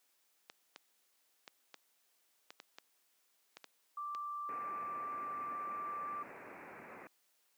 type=clicks; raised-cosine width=0.2 ms; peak=-31 dBFS; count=10; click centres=0.499 / 0.761 / 1.478 / 1.743 / 2.505 / 2.601 / 2.785 / 3.57 / 3.643 / 4.149 s
type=tone; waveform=sine; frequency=1174.7 Hz; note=D6; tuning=in tune; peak=-39 dBFS; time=3.97-6.23 s; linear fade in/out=5 ms
type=low-pass noise; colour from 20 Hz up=pink; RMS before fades=-49 dBFS; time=4.49-7.07 s; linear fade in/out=0 ms; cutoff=2500 Hz; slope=96 dB/octave
effects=white hiss -75 dBFS RMS until 7.57 s + high-pass 300 Hz 12 dB/octave